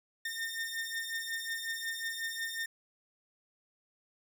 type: beating tone pair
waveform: sawtooth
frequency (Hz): 1817 / 1822.5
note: A#6 / A#6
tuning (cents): -45 / -40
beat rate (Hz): 5.5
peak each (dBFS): -36 / -34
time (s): 0.25-2.66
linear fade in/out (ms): 5
effects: none